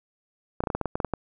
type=clicks; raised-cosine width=1 ms; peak=-12 dBFS; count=11; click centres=0.605 / 0.638 / 0.672 / 0.702 / 0.75 / 0.813 / 0.857 / 0.955 / 1.002 / 1.047 / 1.137 s; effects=none